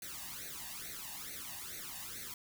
white noise with flanger, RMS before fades -45 dBFS, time 0.02-2.34 s, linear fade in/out 2 ms, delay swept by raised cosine 0.48 to 1.11 ms, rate 2.3 Hz, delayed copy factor +0.9, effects none

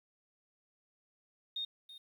sine tone with echo, 3691 Hz, A#7, 18 cents flat, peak -35 dBFS, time 1.56-1.65 s, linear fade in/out 5 ms, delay 330 ms, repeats 1, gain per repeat -14 dB, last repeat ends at 1.98 s, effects 11-bit

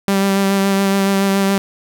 sawtooth tone with vibrato, 196 Hz, G3, in tune, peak -9 dBFS, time 0.08-1.58 s, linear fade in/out 0 ms, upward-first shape sine, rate 7.1 Hz, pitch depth 16 cents each way, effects none

